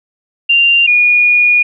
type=tone pair in turn; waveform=sine; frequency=2781 / 2444 Hz; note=F7 / D#7; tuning=-8 / -32 cents; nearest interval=major second; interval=224 cents; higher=first; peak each=-6 dBFS; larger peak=neither; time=0.49-0.87 / 0.87-1.63 s; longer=second; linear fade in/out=10 ms; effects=none